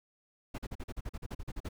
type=noise bursts; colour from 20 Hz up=brown; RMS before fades=-38 dBFS; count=14; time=0.54-1.689 s; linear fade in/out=10 ms; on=44 ms; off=41 ms; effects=none